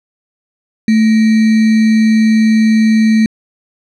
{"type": "tone with sample-and-hold", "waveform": "sine", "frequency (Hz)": 220, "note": "A3", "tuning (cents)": 0, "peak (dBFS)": -6, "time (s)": [0.88, 3.26], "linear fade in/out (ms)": 2, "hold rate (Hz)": 2100, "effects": ["low-pass 5000 Hz 12 dB/octave"]}